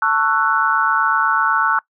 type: chord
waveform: sine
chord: F# minor seventh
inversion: first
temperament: just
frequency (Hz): 888 / 1110 / 1332 / 1480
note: A5 / C#6 / E6 / F#6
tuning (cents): +16 / +2 / +18 / 0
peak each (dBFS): -21 / -20 / -18 / -18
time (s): 0.02-1.79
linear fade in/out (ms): 2
effects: noise-tail reverb RT60 0.1 s tail -22 dB re dry